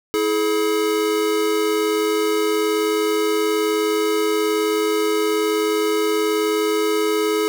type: tone pair together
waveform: square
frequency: 326 / 424.9 Hz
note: E4 / G#4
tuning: -19 / +40 cents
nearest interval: perfect fourth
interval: 459 cents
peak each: -24 / -19 dBFS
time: 0.14-7.48 s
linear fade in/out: 0 ms
effects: none